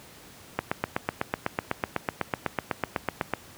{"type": "click train", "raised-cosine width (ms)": 0.5, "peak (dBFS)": -9, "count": 23, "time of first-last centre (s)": [0.59, 3.337], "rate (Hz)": 8.01, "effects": ["pink hiss -49 dBFS RMS until 3.57 s", "high-pass 80 Hz 12 dB/octave"]}